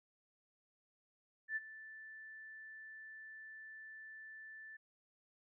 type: tone with ADSR envelope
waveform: sine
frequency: 1760 Hz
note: A6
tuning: in tune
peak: -34 dBFS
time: 1.48-4.77 s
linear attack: 82 ms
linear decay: 29 ms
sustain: -16 dB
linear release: 9 ms
effects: none